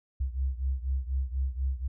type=beating tone pair; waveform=sine; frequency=64.7 / 68.8 Hz; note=C2 / C#2; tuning=-19 / -12 cents; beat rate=4.1 Hz; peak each=-29 / -32 dBFS; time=0.2-1.88 s; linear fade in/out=10 ms; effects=none